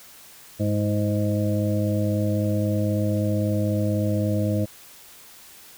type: harmonic tone with a mistuned harmonic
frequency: 103.83 Hz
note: G#2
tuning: in tune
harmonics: 1 / 2 / 3 / 5 / 6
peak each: -23 / -26 / -28 / -30 / -31 dBFS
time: 0.59-4.66 s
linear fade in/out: 20 ms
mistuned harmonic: 3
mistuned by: +27 cents
effects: white hiss -47 dBFS RMS until 5.77 s